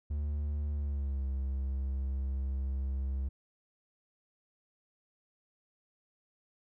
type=tone with pitch glide; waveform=triangle; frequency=73.4 to 66.92 Hz; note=D2 to C2; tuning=0 to +40 cents; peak=-29 dBFS; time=0.1-3.29 s; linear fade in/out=10 ms; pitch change=-160 cents; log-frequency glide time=0.71-1.26 s; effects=none